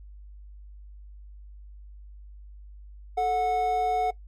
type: tone pair together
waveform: triangle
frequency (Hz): 439.2 / 732.5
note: A4 / F#5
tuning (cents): -3 / -18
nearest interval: major sixth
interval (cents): 885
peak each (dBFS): -28 / -21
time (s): 3.17-4.11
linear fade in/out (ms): 10
effects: noise-tail reverb RT60 0.1 s tail -18 dB re dry + added 50 Hz sine -43 dBFS peak until 4.27 s